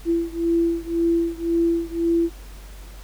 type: beating tone pair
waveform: sine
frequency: 335.3 / 337.2 Hz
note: E4 / E4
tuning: +30 / +39 cents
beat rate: 1.9 Hz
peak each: -21 / -22 dBFS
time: 0.05-2.3 s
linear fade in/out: 50 ms
effects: added 48 Hz sine -37 dBFS peak until 3.03 s + pink hiss -47 dBFS RMS until 3.03 s